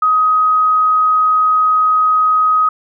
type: tone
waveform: sine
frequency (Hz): 1259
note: D#6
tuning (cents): +20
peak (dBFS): -9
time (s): 0.02-2.69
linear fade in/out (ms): 5
effects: none